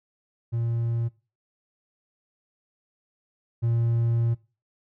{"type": "tone pair in turn", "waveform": "triangle", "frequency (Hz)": [116.54, 116.54], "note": ["A#2", "A#2"], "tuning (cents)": [0, 0], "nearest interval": "unison", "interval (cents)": 0, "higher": "neither", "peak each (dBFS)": [-22, -19], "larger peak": "second", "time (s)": [[0.52, 1.09], [3.62, 4.35]], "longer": "second", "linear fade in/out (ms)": 20, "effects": ["noise-tail reverb RT60 0.3 s tail -19 dB re dry"]}